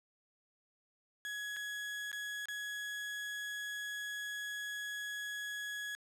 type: tone with dropouts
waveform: 35% pulse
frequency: 1676 Hz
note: G#6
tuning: 15 cents sharp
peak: -37 dBFS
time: 1.25-5.95 s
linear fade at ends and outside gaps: 0 ms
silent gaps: 1.563-1.567 / 2.116-2.129 / 2.456-2.485 s
effects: low-pass 12000 Hz 12 dB/octave